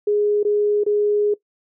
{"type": "tone with dropouts", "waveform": "sine", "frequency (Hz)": 415.3, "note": "G#4", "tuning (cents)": 0, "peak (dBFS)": -15, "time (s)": [0.07, 1.34], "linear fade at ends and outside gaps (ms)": 5, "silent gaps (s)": [[0.431, 0.449], [0.837, 0.863]], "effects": ["noise-tail reverb RT60 0.1 s tail -19 dB re dry"]}